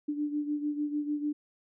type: beating tone pair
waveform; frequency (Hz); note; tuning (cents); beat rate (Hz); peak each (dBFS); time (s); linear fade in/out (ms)
sine; 294.3 / 301; D4 / D4; +4 / +43; 6.7; -30 / -36; 0.08-1.33; 10
effects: none